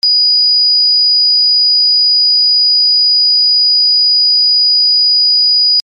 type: tone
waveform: sine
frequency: 4921 Hz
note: D#8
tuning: 20 cents flat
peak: -6 dBFS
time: 0.03-5.8 s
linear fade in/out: 0 ms
effects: MP3 64 kbps